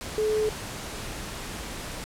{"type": "tone in noise", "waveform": "sine", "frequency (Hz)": 430, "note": "A4", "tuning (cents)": -40, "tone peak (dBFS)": -22, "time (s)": [0.18, 0.49], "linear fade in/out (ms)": 0, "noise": "pink", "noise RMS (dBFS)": -36, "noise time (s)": [0.01, 2.04], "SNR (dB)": 11, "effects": ["low-pass 11000 Hz 12 dB/octave"]}